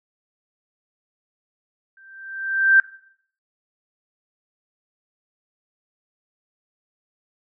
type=tone with exponential growth; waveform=sine; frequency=1568 Hz; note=G6; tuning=in tune; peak=-8 dBFS; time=1.97-2.8 s; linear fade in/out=2 ms; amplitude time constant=180 ms; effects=noise-tail reverb RT60 0.6 s tail -19 dB re dry